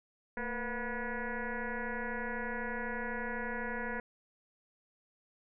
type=tone with frequency modulation; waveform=sine; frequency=736 Hz; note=F#5; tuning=9 cents flat; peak=-34 dBFS; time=0.37-4 s; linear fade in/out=2 ms; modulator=240 Hz; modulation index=5.1; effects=none